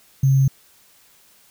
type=tone with sample-and-hold; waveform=sine; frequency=134.7 Hz; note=C#3; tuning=49 cents flat; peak=-12 dBFS; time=0.23-0.48 s; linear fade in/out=5 ms; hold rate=6300 Hz; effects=white hiss -54 dBFS RMS until 1.5 s